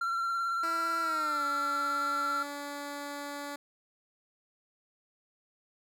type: tone with vibrato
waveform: triangle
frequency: 1364 Hz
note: F6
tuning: 41 cents flat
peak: -27 dBFS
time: 0.01-2.43 s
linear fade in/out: 5 ms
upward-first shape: sine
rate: 18 Hz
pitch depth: 25 cents each way
type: tone with pitch glide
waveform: 10% pulse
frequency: 329.6 to 286.9 Hz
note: E4 to D4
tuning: 0 to -40 cents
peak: -29 dBFS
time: 0.63-3.56 s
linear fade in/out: 5 ms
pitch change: -240 cents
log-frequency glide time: 1.01-1.44 s
effects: none